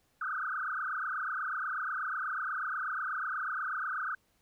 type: tone with frequency modulation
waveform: sine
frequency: 1385 Hz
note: F6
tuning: 15 cents flat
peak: -32 dBFS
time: 0.21-4.15 s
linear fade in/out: 5 ms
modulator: 28.2 Hz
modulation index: 6.2
effects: pink hiss -72 dBFS RMS until 4.41 s